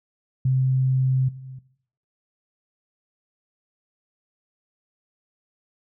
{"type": "tone with level steps", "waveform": "sine", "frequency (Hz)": 130.7, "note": "C3", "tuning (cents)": -1, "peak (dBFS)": [-17, -35], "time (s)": [0.45, 1.59], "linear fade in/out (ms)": 5, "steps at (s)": 1.28, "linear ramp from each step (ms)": 10, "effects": ["noise-tail reverb RT60 0.6 s tail -17 dB re dry"]}